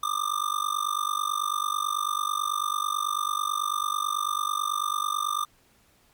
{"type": "tone with amplitude modulation", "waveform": "square", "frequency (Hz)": 1200, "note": "D6", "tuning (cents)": 37, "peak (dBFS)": -22, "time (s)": [0.03, 5.45], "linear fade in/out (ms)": 5, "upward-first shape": "sine", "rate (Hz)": 49.1, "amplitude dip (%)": 95, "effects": ["pink hiss -62 dBFS RMS until 6.13 s", "MP3 96 kbps"]}